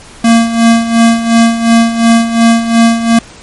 square tone with tremolo, 230 Hz, A#3, 23 cents flat, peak -3 dBFS, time 0.24-3.19 s, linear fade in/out 5 ms, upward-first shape sine, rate 2.8 Hz, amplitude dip 70%, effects pink hiss -34 dBFS RMS until 3.42 s + MP3 48 kbps

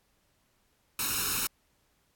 white noise with comb filter, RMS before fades -30 dBFS, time 0.99-1.47 s, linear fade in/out 2 ms, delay 0.75 ms, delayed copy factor +0.85, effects pink hiss -71 dBFS RMS until 2.15 s + AAC 64 kbps

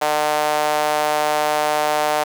sawtooth tone with high-pass filter, 150.8 Hz, D3, 46 cents sharp, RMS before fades -19 dBFS, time 0.01-2.24 s, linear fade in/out 10 ms, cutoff 690 Hz, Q 2.9, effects 7-bit

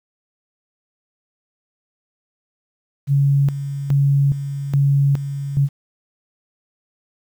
sine tone with tremolo, 140 Hz, C#3, 18 cents sharp, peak -12 dBFS, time 3.07-5.69 s, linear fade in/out 50 ms, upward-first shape square, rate 1.2 Hz, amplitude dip 70%, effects 8-bit

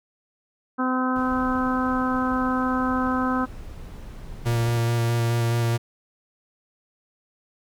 harmonic tone, 256.2 Hz, C4, 36 cents flat, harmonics 1 / 2 / 3 / 4 / 5 / 6, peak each -23 / -32 / -32 / -29 / -28 / -33 dBFS, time 0.78-3.46 s, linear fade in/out 20 ms
brown noise, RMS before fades -38 dBFS, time 1.16-4.8 s, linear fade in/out 0 ms
45% pulse tone with vibrato, 117.2 Hz, A#2, 10 cents sharp, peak -20 dBFS, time 4.45-5.78 s, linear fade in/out 20 ms, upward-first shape square, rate 4.7 Hz, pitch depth 11 cents each way
effects none

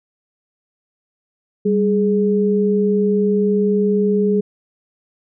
sine tone pair together, 197.3 / 418.1 Hz, G3 / G#4, +11 / +12 cents, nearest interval octave + minor second, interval 1301 cents, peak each -16 dBFS, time 1.65-4.41 s, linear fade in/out 10 ms, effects none

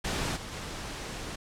pink noise with level steps, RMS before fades -31 / -40 / -38 dBFS, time 0.04-1.36 s, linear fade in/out 10 ms, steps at 0.35 / 0.51 s, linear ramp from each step 20 ms, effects low-pass 8000 Hz 12 dB/octave

